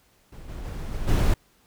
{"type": "noise with level steps", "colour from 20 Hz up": "brown", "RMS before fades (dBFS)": [-40, -35, -32, -30, -19], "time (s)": [0.32, 1.34], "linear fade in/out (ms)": 5, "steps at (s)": [0.48, 0.64, 0.91, 1.07], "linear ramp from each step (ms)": 20, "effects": ["pink hiss -62 dBFS RMS until 1.66 s"]}